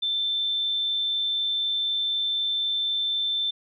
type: tone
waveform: sine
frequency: 3548 Hz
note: A7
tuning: 14 cents sharp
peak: -23 dBFS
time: 0.02-3.51 s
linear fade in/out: 10 ms
effects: none